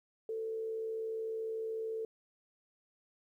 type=tone with frequency modulation; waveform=sine; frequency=445.1 Hz; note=A4; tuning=20 cents sharp; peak=-35 dBFS; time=0.29-2.05 s; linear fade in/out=2 ms; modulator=66.3 Hz; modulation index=0.28; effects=12-bit